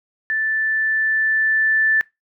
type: tone with level ramp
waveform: sine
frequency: 1760 Hz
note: A6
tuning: in tune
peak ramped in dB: -18 to -13 dBFS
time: 0.3-2.01 s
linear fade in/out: 0 ms
effects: noise-tail reverb RT60 0.2 s tail -23 dB re dry